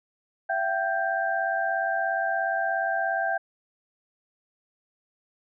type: tone cluster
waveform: sine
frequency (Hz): 673 / 770 / 1580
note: E5 / G5 / G6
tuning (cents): +36 / -31 / +13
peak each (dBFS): -28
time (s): 0.49-3.38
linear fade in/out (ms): 10
effects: none